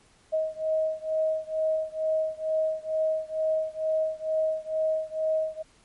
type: beating tone pair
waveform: sine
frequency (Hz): 630 / 632.2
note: D#5 / D#5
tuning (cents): +21 / +27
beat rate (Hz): 2.2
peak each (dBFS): -27 / -28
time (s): 0.32-5.63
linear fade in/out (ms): 20
effects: pink hiss -60 dBFS RMS until 5.84 s + MP3 48 kbps